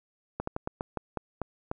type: slowing click train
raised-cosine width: 1 ms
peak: -17 dBFS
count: 9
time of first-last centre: 0.4-1.714 s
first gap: 74 ms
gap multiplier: 1.22
effects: none